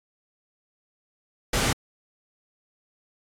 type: noise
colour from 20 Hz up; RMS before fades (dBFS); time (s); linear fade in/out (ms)
pink; -23; 1.53-1.73; 5
effects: low-pass 10000 Hz 12 dB/octave + AAC 64 kbps